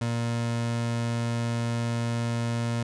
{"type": "tone", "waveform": "30% pulse", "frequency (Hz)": 117.3, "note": "A#2", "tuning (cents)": 11, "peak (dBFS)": -23, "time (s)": [0.01, 2.83], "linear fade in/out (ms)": 5, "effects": ["resampled to 22050 Hz"]}